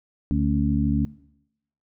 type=harmonic tone with a mistuned harmonic; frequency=73.42 Hz; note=D2; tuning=in tune; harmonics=1 / 2 / 3 / 4; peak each=-25 / -25 / -25 / -25 dBFS; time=0.31-1.05 s; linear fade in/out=0 ms; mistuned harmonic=4; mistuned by=-79 cents; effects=noise-tail reverb RT60 0.8 s tail -21 dB re dry